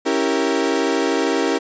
35% pulse chord, C# diminished seventh, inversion none, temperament equal, 277.2 / 329.6 / 392 / 466.2 Hz, C#4 / E4 / G4 / Bb4, 0 / 0 / 0 / 0 cents, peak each -21 dBFS, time 0.05-1.59 s, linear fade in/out 20 ms, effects resampled to 16000 Hz

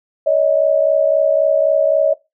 sine tone pair together, 566.2 / 630 Hz, C#5 / D#5, +37 / +21 cents, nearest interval major second, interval 184 cents, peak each -14 dBFS, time 0.26-2.14 s, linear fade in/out 10 ms, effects noise-tail reverb RT60 0.2 s tail -19 dB re dry

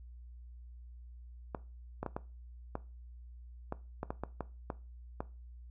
clicks, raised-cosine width 1 ms, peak -22 dBFS, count 12, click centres 1.548 / 2.03 / 2.063 / 2.165 / 2.754 / 3.724 / 4.031 / 4.105 / 4.236 / 4.407 / 4.702 / 5.205 s, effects noise-tail reverb RT60 0.3 s tail -18 dB re dry + added 60 Hz sine -48 dBFS peak until 5.7 s

